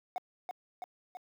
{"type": "tone with echo", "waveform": "triangle", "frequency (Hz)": 732, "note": "F#5", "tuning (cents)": -19, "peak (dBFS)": -30, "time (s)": [0.16, 0.18], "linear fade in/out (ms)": 0, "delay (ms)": 330, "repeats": 3, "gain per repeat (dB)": -3, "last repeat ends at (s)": 1.17, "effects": ["high-pass 300 Hz 12 dB/octave", "11-bit"]}